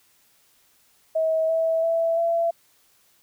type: tone with pitch steps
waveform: sine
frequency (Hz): 641 / 651.5 / 662.1 / 672.9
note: E5 / E5 / E5 / E5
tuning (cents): -49 / -20 / +7 / +35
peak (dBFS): -19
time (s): 1.15-2.51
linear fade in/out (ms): 10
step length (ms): 340
effects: white hiss -61 dBFS RMS until 3.22 s